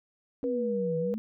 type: exponential two-way sweep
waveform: sine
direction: down then up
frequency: 277.8 to 159.1 to 225.3 Hz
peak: -31 dBFS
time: 0.43-1.18 s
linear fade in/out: 0 ms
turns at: 0.98 s
type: tone with vibrato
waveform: sine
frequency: 484 Hz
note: B4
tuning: 35 cents flat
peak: -28 dBFS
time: 0.44-1.14 s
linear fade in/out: 0 ms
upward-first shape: sine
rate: 2.3 Hz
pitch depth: 17 cents each way
effects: none